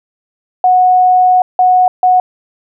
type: tone bursts at uneven times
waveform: sine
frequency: 734 Hz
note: F#5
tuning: 14 cents flat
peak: -5 dBFS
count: 3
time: 0.64-1.42 / 1.59-1.88 / 2.03-2.2 s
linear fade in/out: 2 ms
effects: none